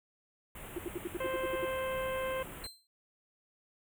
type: band-stop noise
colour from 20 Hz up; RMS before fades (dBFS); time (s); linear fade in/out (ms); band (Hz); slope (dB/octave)
pink; -46; 0.55-2.67; 5; 3200 to 7900; 48
type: tone bursts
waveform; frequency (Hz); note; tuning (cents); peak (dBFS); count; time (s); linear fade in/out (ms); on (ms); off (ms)
sine; 351.7; F4; +12; -33; 10; 0.76-1.652; 5; 28; 68
type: harmonic tone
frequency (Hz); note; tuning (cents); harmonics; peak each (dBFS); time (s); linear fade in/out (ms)
523.3; C5; 0; 1 / 2 / 3 / 4 / 5 / 6; -34 / -40 / -44 / -46 / -48 / -50; 1.2-2.43; 5
type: tone with exponential decay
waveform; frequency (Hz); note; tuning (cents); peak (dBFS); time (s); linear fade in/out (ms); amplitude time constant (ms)
sawtooth; 4120; C8; -28; -35; 2.64-2.87; 1; 50
effects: none